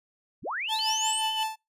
sine linear sweep, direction up, 35.84 to 9110 Hz, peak -29 dBFS, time 0.42-1.23 s, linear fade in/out 50 ms
45% pulse tone with tremolo, 878 Hz, A5, 4 cents flat, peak -26 dBFS, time 0.68-1.56 s, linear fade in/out 50 ms, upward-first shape sine, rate 5.7 Hz, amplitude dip 60%
sine tone with vibrato, 3003 Hz, F#7, 25 cents sharp, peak -29 dBFS, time 0.79-1.43 s, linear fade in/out 0 ms, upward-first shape sine, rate 7.9 Hz, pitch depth 19 cents each way
effects noise-tail reverb RT60 0.2 s tail -25 dB re dry + resampled to 32000 Hz

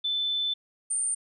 sine tone pair in turn, 3520 / 8937 Hz, A7 / C#9, 0 / +13 cents, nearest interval octave + major third, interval 1613 cents, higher second, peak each -25 dBFS, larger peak neither, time 0.04-0.54 / 0.9-1.15 s, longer first, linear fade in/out 10 ms, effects none

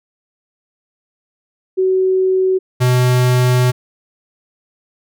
sine / square tone pair in turn, 375.7 / 125.37 Hz, F#4 / B2, +26 / +26 cents, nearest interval octave + perfect fifth, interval 1900 cents, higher first, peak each -11 dBFS, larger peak neither, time 1.77-2.59 / 2.8-3.72 s, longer second, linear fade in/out 20 ms, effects none

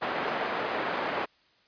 pink band-pass noise, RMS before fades -31 dBFS, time 0.01-1.26 s, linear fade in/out 20 ms, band 410 to 1900 Hz, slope 12 dB/octave, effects white hiss -64 dBFS RMS until 1.67 s + resampled to 11025 Hz

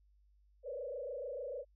sine tone with frequency modulation, 533 Hz, C5, 32 cents sharp, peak -39 dBFS, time 0.63-1.65 s, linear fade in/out 50 ms, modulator 26.8 Hz, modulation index 2.1, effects added 50 Hz sine -65 dBFS peak until 1.75 s

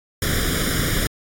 pink noise with comb filter, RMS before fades -21 dBFS, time 0.22-1.07 s, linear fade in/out 2 ms, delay 0.57 ms, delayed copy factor +0.8, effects AAC 64 kbps

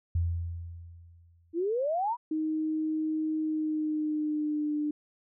sine tone with exponential decay, 85 Hz, F2, 46 cents flat, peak -23 dBFS, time 0.15-1.53 s, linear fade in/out 5 ms, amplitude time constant 300 ms
sine exponential sweep, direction up, 317 to 1000 Hz, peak -26 dBFS, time 1.53-2.17 s, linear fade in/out 50 ms
sine tone with pitch glide, 312.6 to 298.5 Hz, D#4 to D4, +8 to +28 cents, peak -27 dBFS, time 2.31-4.91 s, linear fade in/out 5 ms, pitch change -80 cents, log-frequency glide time 3.39-4.74 s
effects none

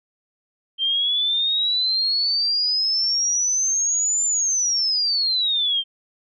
sine exponential two-way sweep, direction up then down, 3136 to 7210 to 3136 Hz, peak -18 dBFS, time 0.78-5.84 s, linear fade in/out 50 ms, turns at 4.25 s, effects none

